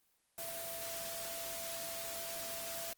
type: tone in noise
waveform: sine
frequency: 670 Hz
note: E5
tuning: 28 cents sharp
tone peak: -46 dBFS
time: 0.38-2.93 s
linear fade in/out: 2 ms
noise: white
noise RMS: -43 dBFS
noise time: 0.38-2.93 s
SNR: -6 dB
effects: white hiss -75 dBFS RMS until 2.97 s + Opus 24 kbps